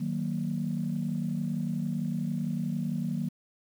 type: chord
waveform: sine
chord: D# minor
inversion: none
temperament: just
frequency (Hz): 155.56 / 186.68 / 233.3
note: D#3 / F#3 / A#3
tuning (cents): 0 / +16 / +2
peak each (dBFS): -32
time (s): 0-3.29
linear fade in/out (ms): 10
effects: tanh soft clip ceiling -20 dBFS + 9-bit